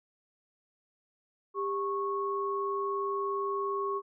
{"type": "tone pair together", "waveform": "sine", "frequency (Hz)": [397.8, 1100.7], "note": ["G4", "C#6"], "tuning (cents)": [25, -13], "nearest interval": "octave + tritone", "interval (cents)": 1762, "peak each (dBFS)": [-32, -32], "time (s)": [1.54, 4.02], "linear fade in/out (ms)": 50, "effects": []}